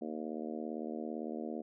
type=harmonic tone; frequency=77.78 Hz; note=D#2; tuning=in tune; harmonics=3 / 4 / 5 / 6 / 7 / 8 / 9; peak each=-41 / -43 / -45 / -47 / -48 / -49 / -50 dBFS; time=0.01-1.62 s; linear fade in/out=10 ms; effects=none